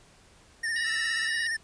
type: tone with vibrato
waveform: square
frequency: 1815 Hz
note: A#6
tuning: 47 cents flat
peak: -28 dBFS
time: 0.63-1.57 s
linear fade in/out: 10 ms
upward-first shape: sine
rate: 17 Hz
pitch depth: 50 cents each way
type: harmonic tone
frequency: 959 Hz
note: A#5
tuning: 49 cents sharp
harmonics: 2 / 3 / 4 / 5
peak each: -37 / -39 / -40 / -41 dBFS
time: 0.76-1.47 s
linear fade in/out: 2 ms
type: tone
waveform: 10% pulse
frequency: 1327 Hz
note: E6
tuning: 11 cents sharp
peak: -32 dBFS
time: 0.83-1.3 s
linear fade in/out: 50 ms
effects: pink hiss -57 dBFS RMS until 1.63 s + resampled to 22050 Hz